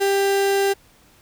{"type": "tone", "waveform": "35% pulse", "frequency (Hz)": 395.2, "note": "G4", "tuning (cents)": 14, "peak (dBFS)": -15, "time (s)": [0, 0.74], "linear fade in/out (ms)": 20, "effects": ["pink hiss -54 dBFS RMS until 1.21 s"]}